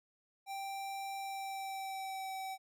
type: tone with pitch glide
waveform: square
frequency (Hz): 784 to 766.1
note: G5 to G5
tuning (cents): 0 to -40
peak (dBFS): -40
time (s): 0.46-2.58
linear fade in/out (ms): 50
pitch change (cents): -40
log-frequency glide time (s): 1.18-2.33
effects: none